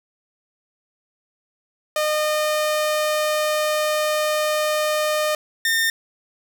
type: tone pair in turn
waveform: sawtooth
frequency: 610 / 1817.4 Hz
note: D#5 / A#6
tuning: -34 / -44 cents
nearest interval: octave + perfect fifth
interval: 1890 cents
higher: second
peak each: -15 / -14 dBFS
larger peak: second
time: 1.96-5.35 / 5.65-5.9 s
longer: first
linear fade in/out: 2 ms
effects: none